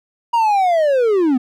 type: linear sweep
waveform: triangle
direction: down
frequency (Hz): 955 to 240.1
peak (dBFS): -10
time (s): 0.33-1.38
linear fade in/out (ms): 10
effects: none